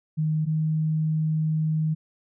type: tone pair in turn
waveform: sine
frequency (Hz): 155.56 / 156.64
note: D#3 / D#3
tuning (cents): 0 / +12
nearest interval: unison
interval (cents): 12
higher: second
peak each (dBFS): -21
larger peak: neither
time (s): 0.17-0.46 / 0.46-1.95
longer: second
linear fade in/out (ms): 20
effects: none